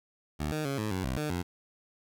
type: tone with pitch steps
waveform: 15% pulse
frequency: 75.3 / 153.9 / 138.4 / 107.5 / 93.3 / 64.6 / 151 / 88.4 Hz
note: D2 / D#3 / C#3 / A2 / F#2 / C2 / D3 / F2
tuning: +44 / -19 / -2 / -40 / +15 / -21 / +48 / +22 cents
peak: -24 dBFS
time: 0.39-1.43 s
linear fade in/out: 20 ms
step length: 130 ms
effects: 11-bit